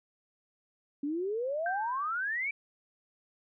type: exponential sweep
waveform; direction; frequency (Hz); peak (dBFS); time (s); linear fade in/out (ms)
sine; up; 277.2 to 2349; -30; 1.03-2.51; 5
type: tone with exponential decay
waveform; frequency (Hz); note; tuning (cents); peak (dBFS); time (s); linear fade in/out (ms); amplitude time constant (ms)
sine; 1568; G6; 0; -31; 1.66-2.45; 2; 170
effects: none